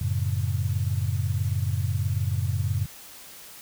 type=chord; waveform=sine; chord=F# minor; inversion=none; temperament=just; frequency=92.5 / 111 / 138.75 Hz; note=F#2 / A2 / C#3; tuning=0 / +16 / +2 cents; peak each=-26 / -27 / -30 dBFS; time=0.01-2.86 s; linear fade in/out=5 ms; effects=white hiss -45 dBFS RMS until 3.61 s